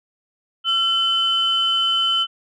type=tone pair together; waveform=sine; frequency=1354 / 3040 Hz; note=E6 / F#7; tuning=+46 / +46 cents; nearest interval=octave + major second; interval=1400 cents; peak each=-23 / -16 dBFS; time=0.64-2.27 s; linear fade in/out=50 ms; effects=tanh soft clip ceiling -10 dBFS